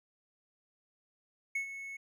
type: tone with ADSR envelope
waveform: triangle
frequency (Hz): 2200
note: C#7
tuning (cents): -14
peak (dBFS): -28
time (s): 1.55-1.97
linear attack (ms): 6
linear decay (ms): 100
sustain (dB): -11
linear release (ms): 9
effects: none

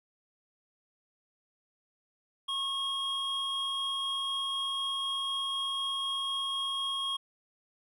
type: tone pair together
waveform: triangle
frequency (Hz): 1090 / 3266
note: C#6 / G#7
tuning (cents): -29 / -30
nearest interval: octave + perfect fifth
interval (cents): 1899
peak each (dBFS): -35 / -30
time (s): 2.48-7.17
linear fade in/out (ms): 10
effects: none

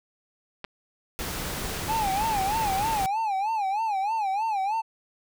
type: clicks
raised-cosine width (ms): 0.3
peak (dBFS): -20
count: 2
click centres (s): 0.643 / 0.648
type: noise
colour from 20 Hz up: pink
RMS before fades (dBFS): -32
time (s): 1.19-3.06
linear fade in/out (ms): 0
type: tone with vibrato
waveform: triangle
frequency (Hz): 830.6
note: G#5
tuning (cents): 0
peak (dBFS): -22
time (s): 1.88-4.82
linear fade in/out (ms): 20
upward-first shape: sine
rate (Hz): 3.2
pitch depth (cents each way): 150
effects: none

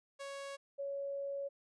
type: tone pair in turn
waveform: sawtooth / sine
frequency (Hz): 555 / 558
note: C#5 / C#5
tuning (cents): +2 / +11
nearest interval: unison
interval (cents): 9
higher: second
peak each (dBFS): -39 / -37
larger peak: second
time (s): 0.19-0.57 / 0.78-1.49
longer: second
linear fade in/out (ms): 20
effects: resampled to 22050 Hz

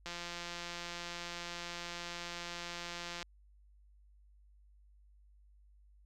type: click train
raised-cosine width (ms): 0.2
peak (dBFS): -25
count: 549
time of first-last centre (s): 0.06-3.228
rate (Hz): 173
effects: added 50 Hz sine -60 dBFS peak until 6.05 s

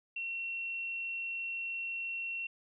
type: tone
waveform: sine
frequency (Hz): 2723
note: F7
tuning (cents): -44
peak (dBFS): -35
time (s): 0.16-2.47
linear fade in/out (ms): 5
effects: none

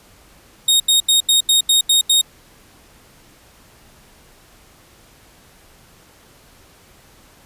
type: tone bursts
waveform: sawtooth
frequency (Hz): 3729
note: A#7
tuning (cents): 0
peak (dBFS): -8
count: 8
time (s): 0.68-2.214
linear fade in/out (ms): 5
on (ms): 120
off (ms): 82
effects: pink hiss -49 dBFS RMS until 7.45 s + resampled to 32000 Hz

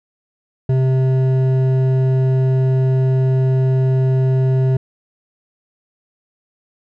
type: tone with hard clipping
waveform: sine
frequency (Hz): 130.81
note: C3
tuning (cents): 0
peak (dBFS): -14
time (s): 0.69-4.77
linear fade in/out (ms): 5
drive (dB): 9
effects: none

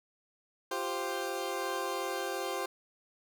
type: chord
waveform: 20% pulse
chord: F suspended second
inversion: none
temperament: equal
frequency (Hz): 349.2 / 392 / 523.3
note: F4 / G4 / C5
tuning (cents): 0 / 0 / 0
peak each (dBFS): -34 / -32 / -32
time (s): 0.71-2.66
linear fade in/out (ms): 5
effects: none

